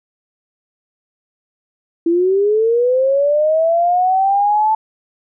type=linear sweep; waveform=sine; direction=up; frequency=329.6 to 880 Hz; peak=-11 dBFS; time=2.06-4.75 s; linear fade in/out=5 ms; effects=none